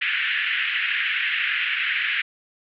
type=band-pass noise; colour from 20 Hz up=pink; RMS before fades=-24 dBFS; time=0.01-2.22 s; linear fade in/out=10 ms; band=1600 to 3000 Hz; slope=48 dB/octave; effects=none